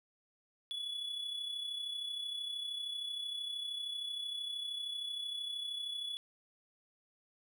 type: tone with amplitude modulation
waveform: triangle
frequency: 3411 Hz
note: G#7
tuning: 46 cents sharp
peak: -34 dBFS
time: 0.71-6.17 s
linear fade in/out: 0 ms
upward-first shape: sine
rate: 33 Hz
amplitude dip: 50%
effects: none